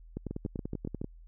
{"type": "two click trains", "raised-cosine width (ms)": 3, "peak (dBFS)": [-22, -22], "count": [6, 10], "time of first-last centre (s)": [[0.31, 1.015], [0.17, 1.044]], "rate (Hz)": [7.09, 10.3], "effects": ["added 41 Hz sine -49 dBFS peak until 1.27 s"]}